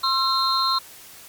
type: tone cluster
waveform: sine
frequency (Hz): 1062 / 1346 / 3725 / 4148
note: C6 / E6 / A#7 / C8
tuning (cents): +25 / +36 / -2 / -16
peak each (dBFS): -22 / -26 / -29 / -22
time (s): 0.03-0.79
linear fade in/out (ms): 10
effects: white hiss -44 dBFS RMS until 1.28 s + MP3 96 kbps